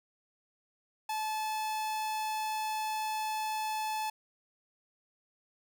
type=tone; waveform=45% pulse; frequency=866 Hz; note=A5; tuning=28 cents flat; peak=-32 dBFS; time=1.09-4.1 s; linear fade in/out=5 ms; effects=none